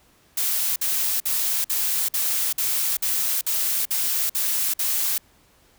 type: noise bursts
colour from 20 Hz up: blue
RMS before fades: -23 dBFS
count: 11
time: 0.37-5.18 s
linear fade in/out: 5 ms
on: 390 ms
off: 52 ms
effects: pink hiss -58 dBFS RMS until 5.78 s